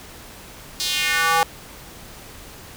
square tone with high-pass filter sweep, 164.7 Hz, E3, 1 cent flat, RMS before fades -20 dBFS, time 0.8-1.43 s, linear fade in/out 0 ms, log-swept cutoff 4500 to 790 Hz, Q 2.3, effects pink hiss -41 dBFS RMS until 2.76 s

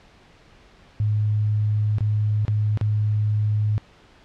sine tone with dropouts, 105.8 Hz, G#2, 33 cents sharp, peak -18 dBFS, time 1-3.78 s, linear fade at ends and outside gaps 0 ms, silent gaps 1.984-2.007 / 2.451-2.481 / 2.774-2.812 s, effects pink hiss -52 dBFS RMS until 4.24 s + low-pass 4000 Hz 12 dB/octave

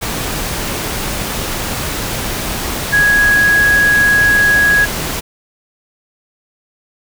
sine tone in noise, 1661.2 Hz, G#6, in tune, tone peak -8 dBFS, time 2.92-4.86 s, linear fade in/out 20 ms, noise pink, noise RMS -20 dBFS, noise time 0.01-5.21 s, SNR +9 dB, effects none

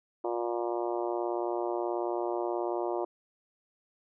harmonic tone, 118.5 Hz, A#2, 29 cents sharp, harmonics 3 / 4 / 5 / 6 / 7 / 8 / 9 / 10, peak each -32 / -39 / -36 / -37 / -42 / -40 / -46 / -49 dBFS, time 0.24-3.05 s, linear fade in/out 5 ms, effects none

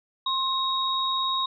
sine tone pair together, 1060 / 3777 Hz, C6 / A#7, +22 / +22 cents, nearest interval octave + minor seventh, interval 2200 cents, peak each -26 dBFS, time 0.26-1.46 s, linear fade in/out 5 ms, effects none

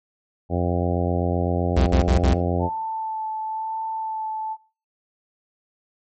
harmonic tone, 87.8 Hz, F2, 10 cents sharp, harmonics 1 / 2 / 3 / 4 / 5 / 6 / 7 / 8 / 9, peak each -23 / -26 / -28 / -29 / -30 / -31 / -31 / -32 / -33 dBFS, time 0.49-2.7 s, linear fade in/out 50 ms
45% pulse tone bursts, 65.41 Hz, C2, in tune, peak -16 dBFS, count 4, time 1.76-2.341 s, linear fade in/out 10 ms, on 110 ms, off 47 ms
sine tone with vibrato, 880 Hz, A5, in tune, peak -25 dBFS, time 2.59-4.57 s, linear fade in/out 50 ms, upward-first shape sine, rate 1 Hz, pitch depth 14 cents each way
effects noise-tail reverb RT60 0.4 s tail -20 dB re dry + MP3 32 kbps

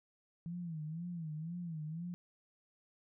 sine tone with vibrato, 164.1 Hz, E3, 8 cents flat, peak -39 dBFS, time 0.46-2.14 s, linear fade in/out 0 ms, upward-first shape sine, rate 2 Hz, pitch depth 130 cents each way, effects none

